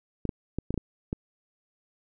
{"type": "clicks", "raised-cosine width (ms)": 3, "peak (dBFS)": -16, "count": 7, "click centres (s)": [0.253, 0.292, 0.586, 0.706, 0.742, 0.777, 1.129], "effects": []}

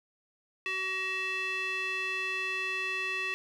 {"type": "tone with band-pass filter", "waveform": "square", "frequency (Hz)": 378, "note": "F#4", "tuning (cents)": 37, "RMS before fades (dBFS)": -33, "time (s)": [0.66, 3.34], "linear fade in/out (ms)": 0, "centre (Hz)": 2400, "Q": 5.4, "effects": []}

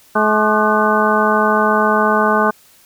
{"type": "harmonic tone with a mistuned harmonic", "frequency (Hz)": 214.1, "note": "A3", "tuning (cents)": -47, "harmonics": [1, 2, 3, 4, 5, 6, 7], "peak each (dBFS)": [-19, -19, -19, -19, -19, -19, -19], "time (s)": [0.15, 2.51], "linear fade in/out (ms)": 10, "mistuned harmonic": 6, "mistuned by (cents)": -110, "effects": ["white hiss -49 dBFS RMS until 2.85 s"]}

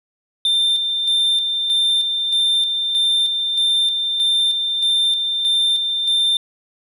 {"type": "tone with tremolo", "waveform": "sine", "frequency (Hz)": 3586, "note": "A7", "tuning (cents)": 32, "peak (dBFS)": -11, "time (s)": [0.45, 6.37], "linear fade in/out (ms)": 2, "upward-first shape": "square", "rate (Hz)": 1.6, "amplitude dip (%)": 50, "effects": ["tanh soft clip ceiling -13 dBFS"]}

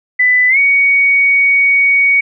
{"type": "tone with pitch glide", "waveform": "sine", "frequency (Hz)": [1996, 2240], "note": ["B6", "C#7"], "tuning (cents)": [18, 18], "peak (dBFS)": -7, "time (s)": [0.19, 2.21], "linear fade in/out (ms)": 10, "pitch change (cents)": 200, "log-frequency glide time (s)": [0.49, 0.58], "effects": []}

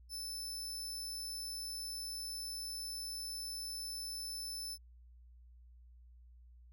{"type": "tone", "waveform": "sawtooth", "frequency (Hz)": 5274, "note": "E8", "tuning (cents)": 0, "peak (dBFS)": -38, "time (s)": [0.09, 4.78], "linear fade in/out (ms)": 50, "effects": ["added 60 Hz sine -56 dBFS peak until 6.72 s"]}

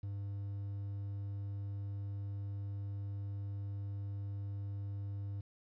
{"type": "tone with quantisation", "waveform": "triangle", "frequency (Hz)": 100, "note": "G2", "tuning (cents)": 35, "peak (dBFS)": -36, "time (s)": [0.03, 5.41], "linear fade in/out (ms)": 5, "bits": 11, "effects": ["resampled to 11025 Hz"]}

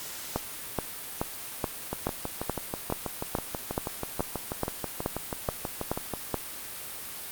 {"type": "two click trains", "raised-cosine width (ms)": 1, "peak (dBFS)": [-12, -16], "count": [15, 27], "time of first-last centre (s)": [[0.36, 6.343], [1.93, 6.137]], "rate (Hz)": [2.34, 6.18], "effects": ["white hiss -39 dBFS RMS until 7.31 s", "Opus 48 kbps"]}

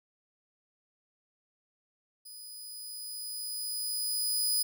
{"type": "tone with level ramp", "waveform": "15% pulse", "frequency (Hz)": 4978, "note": "D#8", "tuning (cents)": 0, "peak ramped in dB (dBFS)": [-39, -19], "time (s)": [2.25, 4.63], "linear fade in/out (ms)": 10, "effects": []}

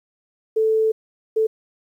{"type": "tone bursts at uneven times", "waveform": "sine", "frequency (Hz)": 440, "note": "A4", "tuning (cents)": 0, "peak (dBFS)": -15, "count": 2, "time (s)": [[0.56, 0.92], [1.36, 1.47]], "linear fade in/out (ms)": 10, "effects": ["9-bit"]}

